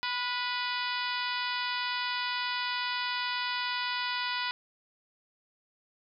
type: harmonic tone with a mistuned harmonic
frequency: 493.9 Hz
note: B4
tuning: in tune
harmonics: 2 / 3 / 4 / 5 / 6 / 7 / 8 / 9 / 10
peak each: -35 / -37 / -38 / -39 / -40 / -40 / -41 / -42 / -42 dBFS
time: 0.03-4.51 s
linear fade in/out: 0 ms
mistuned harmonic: 3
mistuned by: -28 cents
effects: none